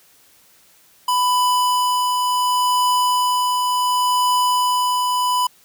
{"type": "tone with tremolo", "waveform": "square", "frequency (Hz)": 995, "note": "B5", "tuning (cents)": 13, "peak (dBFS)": -15, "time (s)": [1.08, 5.47], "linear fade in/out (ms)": 5, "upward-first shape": "triangle", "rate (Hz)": 0.69, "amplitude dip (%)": 30, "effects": ["white hiss -53 dBFS RMS until 5.64 s"]}